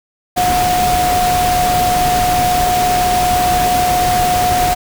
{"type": "tone in noise", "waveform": "sine", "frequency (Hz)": 723, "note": "F#5", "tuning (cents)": -40, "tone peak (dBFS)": -12, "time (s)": [0.36, 4.75], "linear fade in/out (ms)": 20, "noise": "pink", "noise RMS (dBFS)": -19, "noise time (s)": [0.36, 4.75], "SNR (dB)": 4, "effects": []}